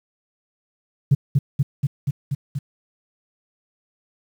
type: tone with echo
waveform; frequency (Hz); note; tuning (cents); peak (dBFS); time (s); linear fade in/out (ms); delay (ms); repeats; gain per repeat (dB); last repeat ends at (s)
sine; 138.8; C#3; +3; -9; 1.11-1.15; 10; 240; 6; -2; 2.59
effects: tanh soft clip ceiling -7 dBFS + 8-bit